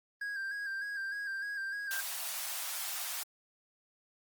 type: tone with vibrato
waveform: triangle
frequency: 1614 Hz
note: G#6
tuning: 50 cents flat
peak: -33 dBFS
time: 0.21-2.01 s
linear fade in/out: 5 ms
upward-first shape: square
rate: 3.3 Hz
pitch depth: 37 cents each way
type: high-pass noise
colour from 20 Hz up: white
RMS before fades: -38 dBFS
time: 1.91-3.23 s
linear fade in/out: 0 ms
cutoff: 620 Hz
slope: 48 dB/octave
effects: Opus 24 kbps